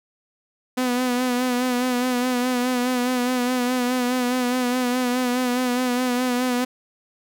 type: tone with vibrato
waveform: sawtooth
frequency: 249.4 Hz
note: B3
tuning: 17 cents sharp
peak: -16 dBFS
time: 0.77-6.65 s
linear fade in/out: 10 ms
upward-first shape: sine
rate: 4.8 Hz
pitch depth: 40 cents each way
effects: none